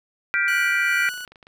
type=chord; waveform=sine; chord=G dominant seventh; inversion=third; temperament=just; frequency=1411.2 / 1568 / 1960 / 2352 Hz; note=F6 / G6 / B6 / D7; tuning=+18 / 0 / -14 / +2 cents; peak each=-24 dBFS; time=0.34-1.09 s; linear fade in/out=0 ms
type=tone with tremolo; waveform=sawtooth; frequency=1475 Hz; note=F#6; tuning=6 cents flat; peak=-23 dBFS; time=0.48-1.25 s; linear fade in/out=0 ms; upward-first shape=sine; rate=2.4 Hz; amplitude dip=45%
type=clicks; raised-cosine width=0.3 ms; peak=-31 dBFS; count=11; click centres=1.031 / 1.093 / 1.139 / 1.177 / 1.207 / 1.244 / 1.277 / 1.32 / 1.358 / 1.428 / 1.469 s
effects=none